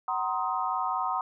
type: chord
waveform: sine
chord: C half-diminished seventh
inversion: second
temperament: just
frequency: 753.5 / 941.9 / 1046.5 / 1255.8 Hz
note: Gb5 / Bb5 / C6 / Eb6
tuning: +31 / +18 / 0 / +16 cents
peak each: -32 dBFS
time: 0.08-1.21 s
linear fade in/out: 2 ms
effects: none